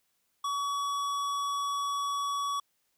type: tone with hard clipping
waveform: sine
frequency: 1132 Hz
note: C#6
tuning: 36 cents sharp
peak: -31 dBFS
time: 0.44-2.6 s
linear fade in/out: 5 ms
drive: 14 dB
effects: white hiss -75 dBFS RMS until 2.97 s